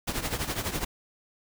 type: noise with tremolo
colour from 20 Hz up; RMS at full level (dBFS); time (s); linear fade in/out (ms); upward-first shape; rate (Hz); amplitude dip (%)
pink; -28; 0.07-0.85; 10; triangle; 12; 80
effects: none